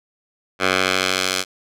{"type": "tone with band-pass filter sweep", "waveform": "10% pulse", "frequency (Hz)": 93.3, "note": "F#2", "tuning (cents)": 15, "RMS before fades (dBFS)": -20, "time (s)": [0.59, 1.45], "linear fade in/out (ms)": 50, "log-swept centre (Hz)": [1900, 5400], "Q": 0.76, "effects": []}